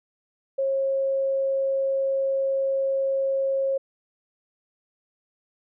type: tone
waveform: sine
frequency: 541 Hz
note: C#5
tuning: 42 cents flat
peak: -21 dBFS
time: 0.58-3.78 s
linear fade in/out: 10 ms
effects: none